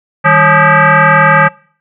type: tone with frequency modulation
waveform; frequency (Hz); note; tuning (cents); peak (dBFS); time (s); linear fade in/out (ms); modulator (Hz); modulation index
sine; 196; G3; 0; -4; 0.24-1.49; 20; 353; 5.1
effects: noise-tail reverb RT60 0.5 s tail -24 dB re dry